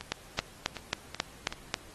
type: two click trains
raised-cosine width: 0.2 ms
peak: -10 / -20 dBFS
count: 7 / 5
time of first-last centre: 0.12-1.742 / 0.01-1.525 s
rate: 3.7 / 2.64 Hz
effects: pink hiss -53 dBFS RMS until 1.94 s + AAC 32 kbps